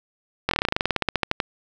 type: slowing click train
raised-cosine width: 0.3 ms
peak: -4 dBFS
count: 20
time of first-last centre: 0.49-1.402 s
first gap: 22 ms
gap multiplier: 1.08
effects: none